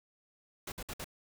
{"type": "noise bursts", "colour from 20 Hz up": "pink", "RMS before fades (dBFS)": -41, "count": 4, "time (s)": [0.67, 1.044], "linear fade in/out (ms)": 5, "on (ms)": 50, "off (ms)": 58, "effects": []}